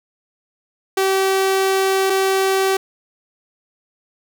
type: tone pair in turn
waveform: sawtooth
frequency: 384.6 / 384.6 Hz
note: G4 / G4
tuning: -33 / -33 cents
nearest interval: unison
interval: 0 cents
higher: neither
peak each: -11 dBFS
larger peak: neither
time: 0.97-2.1 / 2.1-2.77 s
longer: first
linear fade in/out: 5 ms
effects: none